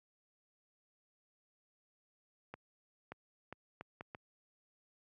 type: accelerating click train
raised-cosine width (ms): 0.5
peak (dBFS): -30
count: 6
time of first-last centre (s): 2.54-4.148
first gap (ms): 580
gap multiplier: 0.7
effects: high-pass 80 Hz 12 dB/octave